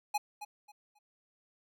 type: tone with echo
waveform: square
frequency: 835 Hz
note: G#5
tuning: 9 cents sharp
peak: -29 dBFS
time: 0.14-0.18 s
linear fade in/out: 10 ms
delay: 270 ms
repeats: 3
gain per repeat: -12 dB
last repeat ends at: 0.99 s
effects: none